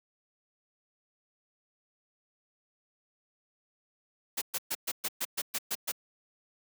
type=noise bursts; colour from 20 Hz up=white; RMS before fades=-32 dBFS; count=10; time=4.37-5.92 s; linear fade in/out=10 ms; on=47 ms; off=120 ms; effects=high-pass 200 Hz 12 dB/octave